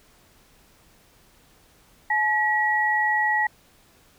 sine tone pair together, 855 / 1919.4 Hz, A5 / B6, -50 / -50 cents, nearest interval octave + major second, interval 1400 cents, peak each -23 / -21 dBFS, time 2.1-3.47 s, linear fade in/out 5 ms, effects pink hiss -57 dBFS RMS until 4.18 s

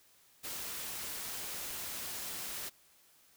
white noise, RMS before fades -41 dBFS, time 0.43-2.7 s, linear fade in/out 20 ms, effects white hiss -65 dBFS RMS until 3.36 s

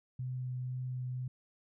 sine tone with vibrato, 126.9 Hz, B2, 47 cents sharp, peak -35 dBFS, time 0.19-1.28 s, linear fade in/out 5 ms, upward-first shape sine, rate 2 Hz, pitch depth 9 cents each way, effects none

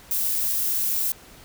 violet noise, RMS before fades -24 dBFS, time 0.11-1.12 s, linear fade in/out 2 ms, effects pink hiss -48 dBFS RMS until 1.44 s

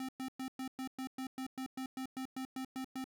square tone bursts, 261.6 Hz, C4, in tune, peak -39 dBFS, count 16, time 0-3.042 s, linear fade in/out 2 ms, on 87 ms, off 110 ms, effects none

